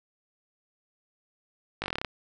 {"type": "slowing click train", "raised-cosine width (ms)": 0.3, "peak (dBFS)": -14, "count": 10, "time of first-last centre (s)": [1.82, 2.048], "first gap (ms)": 19, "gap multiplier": 1.07, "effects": []}